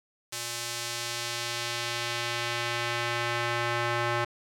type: tone with band-pass filter sweep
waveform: square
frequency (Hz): 118.8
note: A#2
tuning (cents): +33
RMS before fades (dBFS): -31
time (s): 0.32-4.25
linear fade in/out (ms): 10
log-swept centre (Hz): 7300 to 1400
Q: 0.8
effects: none